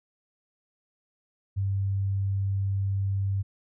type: tone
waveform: sine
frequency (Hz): 98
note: G2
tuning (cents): 0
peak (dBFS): -24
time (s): 1.56-3.43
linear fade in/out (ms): 20
effects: none